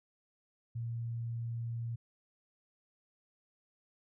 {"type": "tone", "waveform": "sine", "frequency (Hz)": 116.54, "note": "A#2", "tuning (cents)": 0, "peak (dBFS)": -35, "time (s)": [0.75, 1.96], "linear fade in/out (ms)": 10, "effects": []}